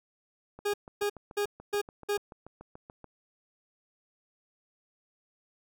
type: click train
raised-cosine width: 1 ms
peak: -32 dBFS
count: 18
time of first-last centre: 0.59-3.043 s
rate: 6.93 Hz
type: tone bursts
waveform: 40% pulse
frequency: 410 Hz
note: G#4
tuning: 22 cents flat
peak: -26 dBFS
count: 5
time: 0.65-2.175 s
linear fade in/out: 10 ms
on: 89 ms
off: 270 ms
effects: none